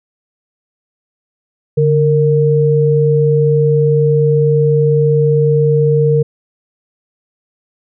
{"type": "tone pair together", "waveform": "sine", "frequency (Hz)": [145.2, 461], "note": ["D3", "A#4"], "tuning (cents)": [-19, -19], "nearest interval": "octave + minor sixth", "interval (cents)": 2000, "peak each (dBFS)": -11, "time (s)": [1.77, 6.23], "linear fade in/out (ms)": 10, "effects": []}